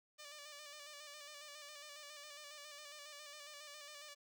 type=tone with vibrato; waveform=5% pulse; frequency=589 Hz; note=D5; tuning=5 cents sharp; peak=-40 dBFS; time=0.18-4.15 s; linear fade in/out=20 ms; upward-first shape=square; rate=7.3 Hz; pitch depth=37 cents each way; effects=none